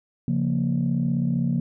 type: chord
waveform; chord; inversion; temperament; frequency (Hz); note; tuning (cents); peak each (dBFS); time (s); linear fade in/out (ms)
sine; Bb minor; first; equal; 138.59 / 174.61 / 233.1; Db3 / F3 / Bb3; 0 / 0 / 0; -24; 0.28-1.6; 2
effects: tanh soft clip ceiling -14 dBFS